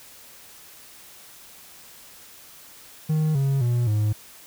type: tone with pitch steps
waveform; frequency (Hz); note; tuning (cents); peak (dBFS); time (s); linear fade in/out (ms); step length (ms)
triangle; 155.56 / 137 / 120.65 / 106.25; D#3 / C#3 / B2 / G#2; 0 / -20 / -40 / +40; -17; 3.09-4.13; 10; 260
effects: white hiss -47 dBFS RMS until 4.46 s

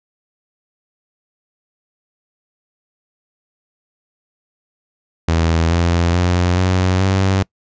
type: tone with pitch steps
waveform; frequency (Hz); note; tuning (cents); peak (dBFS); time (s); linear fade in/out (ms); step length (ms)
sawtooth; 82.41 / 85.56 / 88.84 / 92.24 / 95.76; E2 / F2 / F2 / F#2 / G2; 0 / -35 / +30 / -5 / -40; -9; 5.28-7.43; 5; 430
effects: noise-tail reverb RT60 0.1 s tail -25 dB re dry + resampled to 16000 Hz

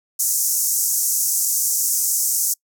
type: band-pass noise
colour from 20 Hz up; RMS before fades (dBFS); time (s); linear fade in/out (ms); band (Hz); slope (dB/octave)
pink; -20; 0.19-2.54; 10; 5900 to 16000; 48
effects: noise-tail reverb RT60 0.1 s tail -26 dB re dry

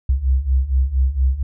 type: beating tone pair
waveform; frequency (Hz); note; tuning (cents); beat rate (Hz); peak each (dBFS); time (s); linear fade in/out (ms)
sine; 63.3 / 67.6; B1 / C#2; +43 / -43; 4.3; -19 / -16; 0.09-1.43; 5
effects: none

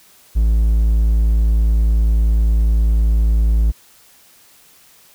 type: tone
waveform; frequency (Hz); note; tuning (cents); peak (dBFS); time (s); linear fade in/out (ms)
triangle; 55; A1; 0; -9; 0.35-3.72; 20
effects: white hiss -49 dBFS RMS until 5.14 s

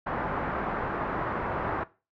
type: low-pass noise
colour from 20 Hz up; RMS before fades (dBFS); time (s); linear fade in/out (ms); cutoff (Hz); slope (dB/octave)
white; -31; 0.06-1.84; 10; 1400; 24
effects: noise-tail reverb RT60 0.3 s tail -18 dB re dry

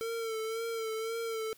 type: tone with vibrato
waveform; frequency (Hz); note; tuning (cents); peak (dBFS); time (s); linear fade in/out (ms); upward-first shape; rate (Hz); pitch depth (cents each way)
square; 450.1; A4; +39; -34; 0.01-1.53; 0; sine; 1.9; 40
effects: white hiss -60 dBFS RMS until 1.57 s

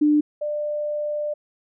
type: tone pair in turn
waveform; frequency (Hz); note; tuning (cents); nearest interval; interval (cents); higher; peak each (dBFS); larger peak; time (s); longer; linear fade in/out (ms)
sine; 298.6 / 595.3; D4 / D5; +29 / +23; octave; 1194; second; -14 / -23; first; 0.01-0.21 / 0.41-1.34; second; 10
effects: none

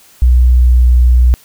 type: tone with pitch glide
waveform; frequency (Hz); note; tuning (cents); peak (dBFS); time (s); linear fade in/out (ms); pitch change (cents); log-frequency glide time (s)
sine; 61.74 to 61.31; B1 to B1; 0 to -12; -4; 0.22-1.34; 0; -12; 0.52-0.84
effects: white hiss -44 dBFS RMS until 1.44 s

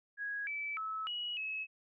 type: tone with pitch steps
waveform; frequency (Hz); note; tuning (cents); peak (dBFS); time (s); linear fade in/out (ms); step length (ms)
sine; 1656 / 2310 / 1299 / 2914 / 2578; G#6 / D7 / E6 / F#7 / E7; -5 / -29 / -26 / -27 / -39; -36; 0.17-1.67; 50; 300
effects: none

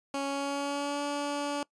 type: tone with pitch glide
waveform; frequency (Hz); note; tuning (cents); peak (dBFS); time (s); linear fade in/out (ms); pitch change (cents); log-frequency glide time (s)
15% pulse; 277.2 to 288.1; C#4 to D4; 0 to -33; -24; 0.14-1.63; 2; +67; 0.26-1.02
effects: noise-tail reverb RT60 0.1 s tail -23 dB re dry + resampled to 22050 Hz

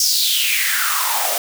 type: noise with high-pass filter sweep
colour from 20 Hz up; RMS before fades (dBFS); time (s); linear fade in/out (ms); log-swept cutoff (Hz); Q
white; -18; 0-1.38; 2; 5700 to 580; 5.6
effects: none

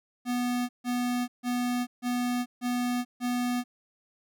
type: tone bursts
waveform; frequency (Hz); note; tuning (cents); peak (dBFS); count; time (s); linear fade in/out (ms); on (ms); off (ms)
square; 245.5; B3; -10; -27; 6; 0.25-3.64; 50; 440; 150
effects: none

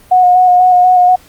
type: tone with vibrato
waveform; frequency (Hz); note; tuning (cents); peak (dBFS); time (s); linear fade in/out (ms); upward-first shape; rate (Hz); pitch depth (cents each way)
sine; 727; F#5; -31; -4; 0.11-1.16; 10; square; 4.1; 17
effects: pink hiss -43 dBFS RMS until 1.28 s + Opus 32 kbps

